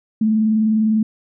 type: tone with vibrato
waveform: sine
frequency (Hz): 217.7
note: A3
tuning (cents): -18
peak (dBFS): -13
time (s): 0.21-1.03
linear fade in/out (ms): 5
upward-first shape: sine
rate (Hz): 20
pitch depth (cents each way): 43
effects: none